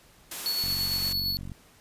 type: high-pass noise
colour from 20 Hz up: white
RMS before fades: -36 dBFS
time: 0.31-1.13 s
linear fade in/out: 5 ms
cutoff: 160 Hz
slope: 96 dB/octave
type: tone with tremolo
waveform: square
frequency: 4407 Hz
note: C#8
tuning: 11 cents flat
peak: -26 dBFS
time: 0.46-1.37 s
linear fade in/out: 0 ms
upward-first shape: square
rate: 8.8 Hz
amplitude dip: 25%
type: click train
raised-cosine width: 5 ms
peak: -27 dBFS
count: 42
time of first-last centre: 0.64-1.518 s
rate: 46.7 Hz
effects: pink hiss -57 dBFS RMS until 1.8 s + resampled to 32000 Hz